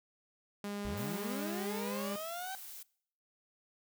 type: tone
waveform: sawtooth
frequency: 203.6 Hz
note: G#3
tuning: 34 cents flat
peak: -34 dBFS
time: 0.64-2.16 s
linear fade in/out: 2 ms
type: linear sweep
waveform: 30% pulse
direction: up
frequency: 51.8 to 777 Hz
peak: -37 dBFS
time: 0.85-2.55 s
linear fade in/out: 0 ms
type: noise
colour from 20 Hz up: blue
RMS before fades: -48 dBFS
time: 0.97-2.83 s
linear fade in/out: 5 ms
effects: noise-tail reverb RT60 0.6 s tail -22 dB re dry